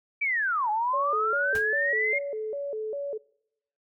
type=linear two-way sweep; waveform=sine; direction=down then up; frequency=2348 to 830.6 to 2147 Hz; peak=-23 dBFS; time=0.21-2.19 s; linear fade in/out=10 ms; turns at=0.7 s
type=tone with vibrato; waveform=sine; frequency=495.7 Hz; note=B4; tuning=6 cents sharp; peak=-29 dBFS; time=0.93-3.18 s; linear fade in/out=10 ms; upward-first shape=square; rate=2.5 Hz; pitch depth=230 cents each way
type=noise with exponential decay; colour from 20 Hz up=pink; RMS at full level=-33 dBFS; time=1.55-1.67 s; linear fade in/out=2 ms; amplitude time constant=26 ms
effects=noise-tail reverb RT60 0.8 s tail -25 dB re dry + MP3 96 kbps